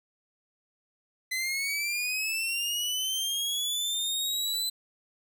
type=linear sweep; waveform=sawtooth; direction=up; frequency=2022 to 4040 Hz; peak=-25 dBFS; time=1.31-4.7 s; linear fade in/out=10 ms; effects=none